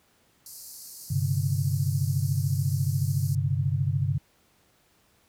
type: band-pass noise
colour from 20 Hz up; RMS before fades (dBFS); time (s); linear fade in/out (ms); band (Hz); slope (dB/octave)
white; -44; 0.46-3.35; 2; 4300 to 15000; 96
type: chord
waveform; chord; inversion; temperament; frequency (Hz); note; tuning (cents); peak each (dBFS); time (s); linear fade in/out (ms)
sine; G suspended fourth; none; equal with one note detuned; 98 / 130.81 / 144.81; G2 / C3 / D3; 0 / 0 / -24; -27; 1.1-4.18; 10
effects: pink hiss -64 dBFS RMS until 5.28 s + high-pass 60 Hz 12 dB/octave